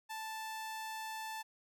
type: tone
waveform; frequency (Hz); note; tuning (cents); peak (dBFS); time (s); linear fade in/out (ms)
sawtooth; 880; A5; 0; -37; 0.09-1.43; 20
effects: none